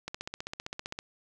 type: click train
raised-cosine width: 0.2 ms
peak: -19 dBFS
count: 15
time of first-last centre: 0.08-0.989 s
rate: 15.4 Hz
effects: none